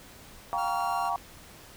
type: chord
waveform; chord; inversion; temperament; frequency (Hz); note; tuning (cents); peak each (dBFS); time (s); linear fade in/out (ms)
sine; G half-diminished seventh; third; just; 705.6 / 784 / 940.8 / 1128.9; F5 / G5 / Bb5 / Db6; +18 / 0 / +16 / +31; -32; 0.53-1.16; 0
type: tone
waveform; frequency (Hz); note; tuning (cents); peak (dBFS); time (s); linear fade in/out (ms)
sawtooth; 1388; F6; -11; -35; 0.57-1.1; 20
type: click train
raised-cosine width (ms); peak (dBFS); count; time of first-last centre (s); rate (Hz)
0.3; -34; 5; 0.68-1.181; 7.99
effects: pink hiss -50 dBFS RMS until 1.76 s